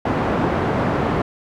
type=band-pass noise; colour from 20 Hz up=pink; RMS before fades=-20 dBFS; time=0.05-1.22 s; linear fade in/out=5 ms; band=110 to 1200 Hz; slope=12 dB/octave; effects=none